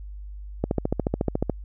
click train, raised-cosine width 2 ms, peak -9 dBFS, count 13, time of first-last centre 0.64-1.497 s, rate 14 Hz, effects added 50 Hz sine -35 dBFS peak until 1.64 s

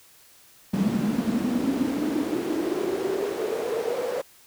brown noise with high-pass filter sweep, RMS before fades -26 dBFS, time 0.73-4.22 s, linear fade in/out 10 ms, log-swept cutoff 200 to 530 Hz, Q 8.6, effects white hiss -54 dBFS RMS until 4.46 s

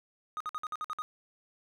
triangle tone bursts, 1244.5 Hz, D#6, in tune, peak -31 dBFS, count 8, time 0.37-1.02 s, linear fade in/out 0 ms, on 34 ms, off 54 ms, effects none

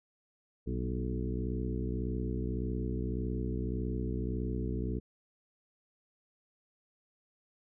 harmonic tone with a mistuned harmonic, 61.74 Hz, B1, in tune, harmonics 1 / 2 / 3 / 4 / 5 / 6 / 7, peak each -35 / -38 / -40 / -41 / -42 / -43 / -43 dBFS, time 0.66-5 s, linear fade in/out 20 ms, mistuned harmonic 3, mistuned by +66 cents, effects none

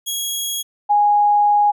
15% pulse / sine tone pair in turn, 3312 / 826.6 Hz, G#7 / G#5, -5 / -8 cents, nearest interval 2 octaves, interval 2403 cents, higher first, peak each -14 / -11 dBFS, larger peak second, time 0.06-0.63 / 0.89-1.72 s, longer second, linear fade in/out 20 ms, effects none

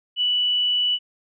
sine tone, 2960 Hz, F#7, in tune, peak -18 dBFS, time 0.16-0.99 s, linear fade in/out 50 ms, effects none

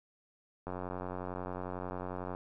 click train, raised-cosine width 1 ms, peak -25 dBFS, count 154, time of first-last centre 0.67-2.349 s, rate 91.1 Hz, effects none

